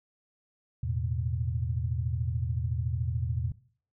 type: chord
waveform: sine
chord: E suspended fourth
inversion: none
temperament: just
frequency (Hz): 82.41 / 109.88 / 123.61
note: E2 / A2 / B2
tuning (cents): 0 / -2 / +2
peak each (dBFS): -32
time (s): 0.83-3.52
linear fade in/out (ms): 5
effects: noise-tail reverb RT60 0.5 s tail -19 dB re dry